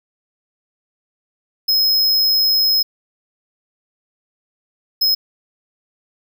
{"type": "tone bursts at uneven times", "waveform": "square", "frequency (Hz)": 5130, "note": "E8", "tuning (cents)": -48, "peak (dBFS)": -13, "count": 2, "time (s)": [[1.68, 2.83], [5.01, 5.15]], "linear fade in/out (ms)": 10, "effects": []}